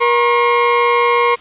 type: tone pair together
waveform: 30% pulse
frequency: 476.5 / 1078.4 Hz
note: A#4 / C#6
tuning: +38 / -48 cents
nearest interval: octave + major second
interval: 1414 cents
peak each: -11 dBFS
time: 0-1.36 s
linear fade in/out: 20 ms
effects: white hiss -38 dBFS RMS until 1.4 s + resampled to 8000 Hz